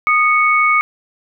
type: tone pair together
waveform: sine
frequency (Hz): 1234.9 / 2217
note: D#6 / C#7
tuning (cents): -13 / 0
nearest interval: minor seventh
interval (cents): 1013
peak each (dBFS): -13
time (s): 0.07-0.81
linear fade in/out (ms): 0
effects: none